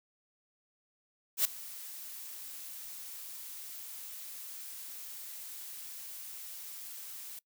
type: noise with ADSR envelope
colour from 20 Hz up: blue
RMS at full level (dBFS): -25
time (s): 1.37-7.39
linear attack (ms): 80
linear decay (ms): 3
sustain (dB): -20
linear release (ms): 4
effects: noise-tail reverb RT60 0.1 s tail -22 dB re dry